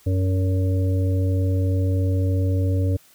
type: harmonic tone with a mistuned harmonic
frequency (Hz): 94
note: F#2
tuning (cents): +28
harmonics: 1 / 3 / 5 / 6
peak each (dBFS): -18 / -28 / -32 / -34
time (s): 0.06-2.97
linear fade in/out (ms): 10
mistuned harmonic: 5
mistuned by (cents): -34
effects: white hiss -54 dBFS RMS until 3.14 s